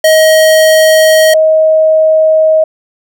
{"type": "tone pair in turn", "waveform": ["square", "sine"], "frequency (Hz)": [631, 631], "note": ["D#5", "D#5"], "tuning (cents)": [24, 24], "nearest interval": "unison", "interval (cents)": 0, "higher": "neither", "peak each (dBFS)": -4, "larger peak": "neither", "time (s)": [[0.04, 1.34], [1.34, 2.64]], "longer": "neither", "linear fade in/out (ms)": 5, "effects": []}